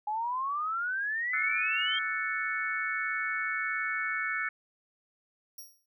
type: exponential sweep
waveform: sine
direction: up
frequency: 830.6 to 3220 Hz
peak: -29 dBFS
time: 0.07-1.99 s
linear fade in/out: 5 ms
type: chord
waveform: sine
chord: F# minor seventh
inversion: third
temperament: equal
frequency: 1318.5 / 1480 / 1760 / 2217 Hz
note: E6 / F#6 / A6 / C#7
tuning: 0 / 0 / 0 / 0 cents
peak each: -37 / -35 / -34 / -34 dBFS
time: 1.33-4.49 s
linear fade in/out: 5 ms
type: tone with exponential decay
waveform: 10% pulse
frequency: 5640 Hz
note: F8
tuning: 16 cents sharp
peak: -34 dBFS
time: 5.58-5.86 s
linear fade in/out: 5 ms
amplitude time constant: 60 ms
effects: none